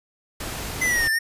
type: noise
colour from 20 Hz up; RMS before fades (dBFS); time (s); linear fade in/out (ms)
pink; -31; 0.4-1.08; 5
type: exponential two-way sweep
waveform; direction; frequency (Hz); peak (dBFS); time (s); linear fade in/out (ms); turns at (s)
square; down then up; 2053 to 1764 to 1865; -20; 0.81-1.19; 10; 1.11
effects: resampled to 32000 Hz